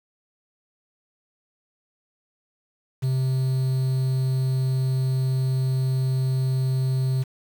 triangle tone with quantisation, 130.81 Hz, C3, in tune, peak -18 dBFS, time 3.02-7.24 s, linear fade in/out 20 ms, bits 7, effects none

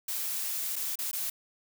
blue noise with dropouts, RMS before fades -33 dBFS, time 0.08-1.3 s, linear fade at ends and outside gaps 5 ms, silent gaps 0.758-0.762 / 0.956-0.988 / 1.114-1.13 s, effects none

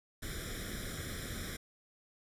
pink noise with comb filter, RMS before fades -41 dBFS, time 0.22-1.57 s, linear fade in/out 10 ms, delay 0.55 ms, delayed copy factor +0.9, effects resampled to 32000 Hz

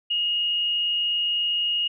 sine tone with amplitude modulation, 2864 Hz, F7, 43 cents sharp, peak -20 dBFS, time 0.1-1.88 s, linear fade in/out 10 ms, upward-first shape sine, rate 177 Hz, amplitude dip 25%, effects none

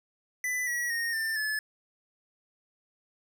square tone with pitch steps, 1995 / 1923.7 / 1855 / 1788.7 / 1724.8 Hz, B6 / B6 / A#6 / A6 / A6, +17 / -46 / -9 / +28 / -35 cents, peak -29 dBFS, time 0.44-1.59 s, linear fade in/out 2 ms, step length 230 ms, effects none

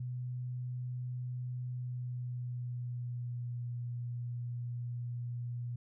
sine tone with pitch glide, 124.6 to 120.77 Hz, B2 to B2, +16 to -38 cents, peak -36 dBFS, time 0-5.76 s, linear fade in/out 5 ms, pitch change -54 cents, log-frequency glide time 1.7-3.65 s, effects none

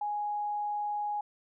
sine tone, 830.6 Hz, G#5, in tune, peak -30 dBFS, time 0.01-1.21 s, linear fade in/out 5 ms, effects none

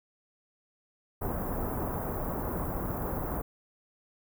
pink band-stop noise, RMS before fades -33 dBFS, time 1.21-3.42 s, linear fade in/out 10 ms, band 1200 to 15000 Hz, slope 24 dB/octave, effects none

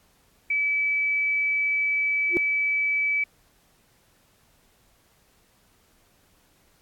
sine tone, 2298 Hz, D7, 38 cents flat, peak -21 dBFS, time 0.5-3.24 s, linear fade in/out 5 ms
sine tone with exponential growth, 349.2 Hz, F4, in tune, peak -17 dBFS, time 2.28-2.37 s, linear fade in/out 0 ms, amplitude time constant 18 ms
effects pink hiss -62 dBFS RMS until 6.81 s + AAC 64 kbps

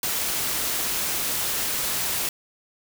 white noise, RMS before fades -26 dBFS, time 0.03-2.29 s, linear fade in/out 2 ms, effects none

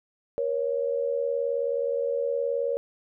sine tone pair together, 475.7 / 554.8 Hz, A#4 / C#5, +35 / +1 cents, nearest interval minor third, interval 266 cents, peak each -27 dBFS, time 0.38-2.77 s, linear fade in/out 0 ms, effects none

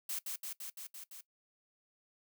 blue noise with echo, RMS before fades -38 dBFS, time 0.09-0.19 s, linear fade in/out 5 ms, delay 170 ms, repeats 6, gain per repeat -2 dB, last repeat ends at 1.21 s, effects noise-tail reverb RT60 0.1 s tail -18 dB re dry

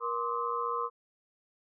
sine tone cluster, 473.9 / 1047 / 1162 / 1271 Hz, A#4 / C6 / D6 / D#6, +28 / +1 / -19 / +36 cents, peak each -36 / -33 / -36 / -37 dBFS, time 0-0.9 s, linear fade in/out 50 ms, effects none

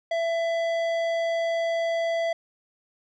sine tone with tanh clipping, 667 Hz, E5, 20 cents sharp, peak -25 dBFS, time 0.11-2.33 s, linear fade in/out 5 ms, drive 13 dB, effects none

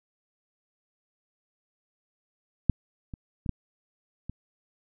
clicks, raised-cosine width 5 ms, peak -7 / -25 / -22 / -14 / -23 dBFS, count 5, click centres 2.697 / 3.138 / 3.462 / 3.493 / 4.296 s, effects none

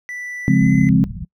triangle tone with pitch glide, 1974 to 2033 Hz, B6 to B6, -1 to +50 cents, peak -25 dBFS, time 0.09-0.89 s, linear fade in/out 0 ms, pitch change +51 cents, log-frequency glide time 0.46-0.71 s
sine chord, Db major seventh, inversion none, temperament equal, 138.59 / 174.61 / 207.7 / 261.6 Hz, Db3 / F3 / Ab3 / C4, 0 / 0 / 0 / 0 cents, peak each -16 dBFS, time 0.48-1.04 s, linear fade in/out 0 ms
white low-pass noise, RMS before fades -29 dBFS, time 0.61-1.25 s, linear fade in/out 2 ms, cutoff 210 Hz, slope 96 dB/octave
effects noise-tail reverb RT60 0.1 s tail -25 dB re dry

